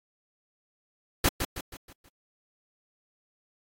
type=noise with echo; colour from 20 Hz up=pink; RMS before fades=-22 dBFS; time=1.24-1.29 s; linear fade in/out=5 ms; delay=160 ms; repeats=5; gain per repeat=-7 dB; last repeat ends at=2.09 s; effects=AAC 64 kbps